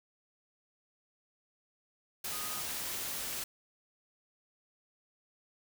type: tone in noise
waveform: sine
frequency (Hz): 1244.5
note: D#6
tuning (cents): 0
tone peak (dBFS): -46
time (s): 2.32-2.61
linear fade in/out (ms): 5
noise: white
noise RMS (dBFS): -38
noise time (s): 2.24-3.44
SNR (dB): -11
effects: none